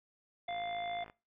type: harmonic tone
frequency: 698.5 Hz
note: F5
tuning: in tune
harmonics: 1 / 3 / 5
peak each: -36 / -45 / -48 dBFS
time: 0.48-1.04 s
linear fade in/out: 5 ms
type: click train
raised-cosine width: 0.5 ms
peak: -35 dBFS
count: 34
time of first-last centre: 0.49-1.099 s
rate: 54.2 Hz
effects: noise-tail reverb RT60 0.3 s tail -22 dB re dry